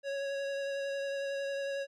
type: tone with vibrato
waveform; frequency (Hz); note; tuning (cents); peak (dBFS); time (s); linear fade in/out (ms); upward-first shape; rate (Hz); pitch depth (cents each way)
square; 554.4; C#5; 0; -34; 0.03-1.87; 50; triangle; 11; 16
effects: low-pass 5000 Hz 12 dB/octave